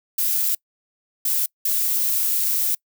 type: noise bursts at uneven times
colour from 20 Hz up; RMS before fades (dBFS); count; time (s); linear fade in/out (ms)
violet; -21; 3; 0.18-0.55 / 1.25-1.46 / 1.65-2.75; 5
effects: noise-tail reverb RT60 0.1 s tail -26 dB re dry